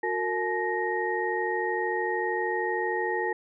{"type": "tone cluster", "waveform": "sine", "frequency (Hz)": [364.5, 457.6, 857, 1865], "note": ["F#4", "A#4", "A5", "A#6"], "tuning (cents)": [-26, -32, -46, 0], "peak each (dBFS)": -31, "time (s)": [0.03, 3.33], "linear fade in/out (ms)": 5, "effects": []}